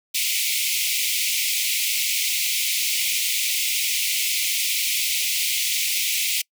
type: high-pass noise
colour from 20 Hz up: pink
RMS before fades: -23 dBFS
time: 0.14-6.42 s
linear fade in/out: 10 ms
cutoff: 2100 Hz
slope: 96 dB/octave
effects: noise-tail reverb RT60 0.1 s tail -26 dB re dry

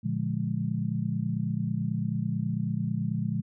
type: chord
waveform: sine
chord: Bb dominant seventh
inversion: none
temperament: just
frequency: 116.54 / 145.68 / 174.81 / 209.8 Hz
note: Bb2 / D3 / F3 / Ab3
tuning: 0 / -14 / +2 / +18 cents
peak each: -32 dBFS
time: 0.03-3.42 s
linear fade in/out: 20 ms
effects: none

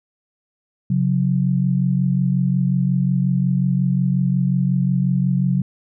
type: tone pair together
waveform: sine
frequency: 136.05 / 181.6 Hz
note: C#3 / F#3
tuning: -32 / -32 cents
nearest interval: perfect fourth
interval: 500 cents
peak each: -18 dBFS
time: 0.9-5.62 s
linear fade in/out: 5 ms
effects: none

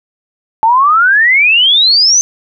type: exponential sweep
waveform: sine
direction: up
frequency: 865 to 6272 Hz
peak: -5 dBFS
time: 0.63-2.21 s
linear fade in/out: 0 ms
effects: none

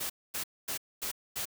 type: noise bursts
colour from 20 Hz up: white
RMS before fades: -35 dBFS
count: 5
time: 0-1.455 s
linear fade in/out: 10 ms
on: 99 ms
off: 240 ms
effects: none

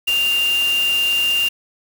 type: tone in noise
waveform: sine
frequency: 2794 Hz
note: F7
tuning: in tune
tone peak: -15 dBFS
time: 0.07-1.49 s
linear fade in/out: 10 ms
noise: white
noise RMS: -29 dBFS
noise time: 0.07-1.49 s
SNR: +11 dB
effects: none

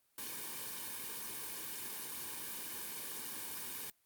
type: noise with comb filter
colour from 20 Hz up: white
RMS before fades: -43 dBFS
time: 0.18-3.9 s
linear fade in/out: 2 ms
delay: 1.5 ms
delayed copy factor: -0.9
effects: white hiss -75 dBFS RMS until 4.05 s + Opus 32 kbps

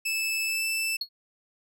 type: tone with pitch glide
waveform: sawtooth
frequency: 2624 to 2647 Hz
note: E7 to E7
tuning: -9 to +7 cents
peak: -23 dBFS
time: 0.05-0.97 s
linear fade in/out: 10 ms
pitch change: +16 cents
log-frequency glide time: 0.46-0.64 s
type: tone with exponential decay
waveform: triangle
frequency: 4328 Hz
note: C#8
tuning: 42 cents flat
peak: -23 dBFS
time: 1.01-1.09 s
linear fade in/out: 5 ms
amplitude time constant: 16 ms
effects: none

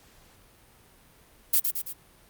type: noise with echo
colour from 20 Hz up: violet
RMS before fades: -20 dBFS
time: 1.53-1.6 s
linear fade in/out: 10 ms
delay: 110 ms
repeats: 3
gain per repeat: -5 dB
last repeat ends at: 1.93 s
effects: pink hiss -57 dBFS RMS until 2.29 s + Opus 48 kbps

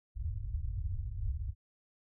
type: low-pass noise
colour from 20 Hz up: white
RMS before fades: -36 dBFS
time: 0.15-1.55 s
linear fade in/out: 50 ms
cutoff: 100 Hz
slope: 48 dB/octave
effects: none

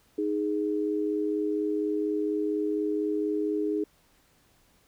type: tone pair together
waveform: sine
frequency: 311.1 / 415.3 Hz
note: D#4 / G#4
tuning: 0 / 0 cents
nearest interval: perfect fourth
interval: 500 cents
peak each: -28 dBFS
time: 0.18-3.84 s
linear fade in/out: 5 ms
effects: pink hiss -64 dBFS RMS until 4.87 s

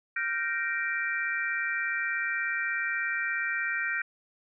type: chord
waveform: sine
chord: G minor seventh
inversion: third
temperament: equal with one note detuned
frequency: 1396.9 / 1553.6 / 1864.7 / 2349 Hz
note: F6 / G6 / Bb6 / D7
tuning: 0 / -16 / 0 / 0 cents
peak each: -35 / -32 / -32 / -34 dBFS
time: 0.16-4.02 s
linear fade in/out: 5 ms
effects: none

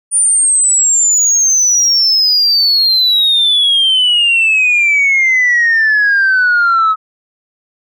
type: exponential sweep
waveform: sine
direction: down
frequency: 9410 to 1275 Hz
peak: -6 dBFS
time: 0.11-6.96 s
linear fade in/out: 50 ms
effects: tanh soft clip ceiling -5 dBFS

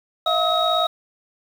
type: tone cluster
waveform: sine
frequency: 647 / 704 / 1278 / 3785 Hz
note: E5 / F5 / D#6 / A#7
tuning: -32 / +14 / +46 / +26 cents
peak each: -22 dBFS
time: 0.26-0.87 s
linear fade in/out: 5 ms
effects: tanh soft clip ceiling -8 dBFS + 7-bit

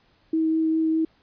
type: tone with vibrato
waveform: sine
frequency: 320 Hz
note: D#4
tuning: 49 cents sharp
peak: -19 dBFS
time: 0.33-1.05 s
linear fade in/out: 5 ms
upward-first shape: triangle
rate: 4.9 Hz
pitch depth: 11 cents each way
effects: pink hiss -62 dBFS RMS until 1.22 s + resampled to 11025 Hz

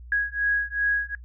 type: beating tone pair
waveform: sine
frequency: 1655 / 1657.6 Hz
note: G#6 / G#6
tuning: -6 / -4 cents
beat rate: 2.6 Hz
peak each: -25 dBFS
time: 0.12-1.15 s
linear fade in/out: 2 ms
effects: noise-tail reverb RT60 0.1 s tail -20 dB re dry + added 60 Hz sine -40 dBFS peak until 1.24 s

